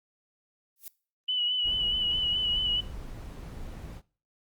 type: noise with exponential growth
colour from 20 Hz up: violet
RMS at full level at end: -36 dBFS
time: 0.76-0.88 s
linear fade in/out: 2 ms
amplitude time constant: 25 ms
type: tone with vibrato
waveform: sine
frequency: 2960 Hz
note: F#7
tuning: in tune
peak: -25 dBFS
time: 1.28-2.81 s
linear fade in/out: 10 ms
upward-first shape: sine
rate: 4.7 Hz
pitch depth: 36 cents each way
type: noise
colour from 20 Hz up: brown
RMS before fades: -40 dBFS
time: 1.63-4.02 s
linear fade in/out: 50 ms
effects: noise-tail reverb RT60 0.4 s tail -21 dB re dry + Opus 48 kbps